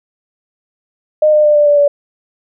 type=tone with pitch steps; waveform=sine; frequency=612 / 604.6 / 597.3 / 590.1 / 583 / 576 Hz; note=D#5 / D#5 / D5 / D5 / D5 / D5; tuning=-29 / -50 / +29 / +8 / -13 / -34 cents; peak=-6 dBFS; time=1.22-1.88 s; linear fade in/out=5 ms; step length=110 ms; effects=none